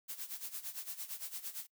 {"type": "noise with tremolo", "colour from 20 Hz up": "blue", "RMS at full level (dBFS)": -41, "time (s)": [0.08, 1.67], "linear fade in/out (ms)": 20, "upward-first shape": "sine", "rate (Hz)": 8.8, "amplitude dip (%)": 80, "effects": ["noise-tail reverb RT60 0.1 s tail -24 dB re dry"]}